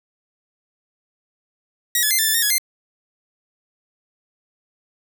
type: tone with pitch steps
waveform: 5% pulse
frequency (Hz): 1905 / 1714 / 2080 / 1772 / 1752 / 1840 / 1681 / 2092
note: A#6 / A6 / C7 / A6 / A6 / A#6 / G#6 / C7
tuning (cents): +37 / -46 / -11 / +12 / -8 / -23 / +20 / -1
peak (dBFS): -6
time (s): 1.95-2.582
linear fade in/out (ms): 2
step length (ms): 79
effects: none